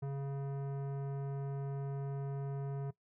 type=tone with tanh clipping; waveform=sine; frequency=138.59 Hz; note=C#3; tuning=in tune; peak=-38 dBFS; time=0.02-2.91 s; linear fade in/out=10 ms; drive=15 dB; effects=noise-tail reverb RT60 0.1 s tail -19 dB re dry